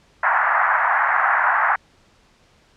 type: band-pass noise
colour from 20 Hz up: white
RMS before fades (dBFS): -18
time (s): 0.23-1.76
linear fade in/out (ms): 5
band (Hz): 720 to 1800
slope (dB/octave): 48
effects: pink hiss -56 dBFS RMS until 2.76 s + low-pass 6000 Hz 12 dB/octave